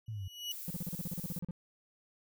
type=tone with exponential growth; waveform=35% pulse; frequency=2925 Hz; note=F#7; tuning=21 cents flat; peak=-32 dBFS; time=0.06-0.52 s; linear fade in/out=5 ms; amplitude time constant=100 ms
type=linear sweep; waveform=sine; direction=down; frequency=114.7 to 90.4 Hz; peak=-37 dBFS; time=0.08-0.28 s; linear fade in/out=5 ms
type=noise; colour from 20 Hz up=violet; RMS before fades=-44 dBFS; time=0.51-1.39 s; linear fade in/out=0 ms
type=tone bursts; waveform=triangle; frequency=174.61 Hz; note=F3; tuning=in tune; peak=-33 dBFS; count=14; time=0.68-1.509 s; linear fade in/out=0 ms; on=23 ms; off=39 ms
effects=none